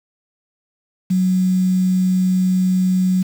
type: tone with quantisation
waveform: sine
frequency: 185 Hz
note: F#3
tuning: in tune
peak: -13 dBFS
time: 1.1-3.23 s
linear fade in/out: 10 ms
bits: 6
effects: none